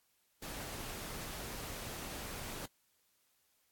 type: noise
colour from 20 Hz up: pink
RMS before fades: -44 dBFS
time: 0.42-2.66 s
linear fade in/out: 5 ms
effects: white hiss -75 dBFS RMS until 3.71 s + AAC 64 kbps